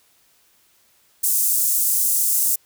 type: high-pass noise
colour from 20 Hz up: pink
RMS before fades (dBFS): -19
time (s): 1.23-2.56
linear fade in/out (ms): 10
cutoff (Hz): 7900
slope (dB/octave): 24
effects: white hiss -59 dBFS RMS until 2.65 s